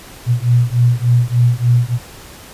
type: beating tone pair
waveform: sine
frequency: 119.4 / 122.8 Hz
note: A#2 / B2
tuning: +42 / -9 cents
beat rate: 3.4 Hz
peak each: -13 dBFS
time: 0.26-1.99 s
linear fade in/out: 50 ms
effects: pink hiss -37 dBFS RMS until 2.53 s + resampled to 32000 Hz